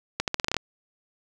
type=accelerating click train; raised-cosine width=0.2 ms; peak=-7 dBFS; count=9; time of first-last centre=0.2-0.567 s; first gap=78 ms; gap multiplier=0.84; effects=none